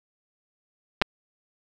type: clicks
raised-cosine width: 0.3 ms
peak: -4 dBFS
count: 2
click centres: 1.016 / 1.021 s
effects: none